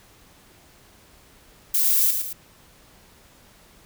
violet noise with echo, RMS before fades -20 dBFS, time 1.74-2.11 s, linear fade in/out 5 ms, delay 110 ms, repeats 2, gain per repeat -6 dB, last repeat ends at 2.33 s, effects pink hiss -53 dBFS RMS until 3.85 s

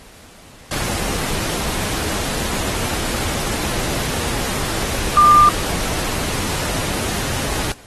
sine tone in noise, 1197 Hz, D6, 33 cents sharp, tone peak -7 dBFS, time 5.17-5.49 s, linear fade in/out 2 ms, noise pink, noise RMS -23 dBFS, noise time 0.71-7.72 s, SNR +13 dB, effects pink hiss -44 dBFS RMS until 7.86 s + AAC 32 kbps

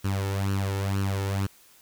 sawtooth tone with flanger, 98 Hz, G2, in tune, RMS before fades -27 dBFS, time 0.04-1.47 s, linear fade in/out 10 ms, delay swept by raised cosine 0.69 to 2.29 ms, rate 2.1 Hz, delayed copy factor +0.7, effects white hiss -56 dBFS RMS until 1.81 s

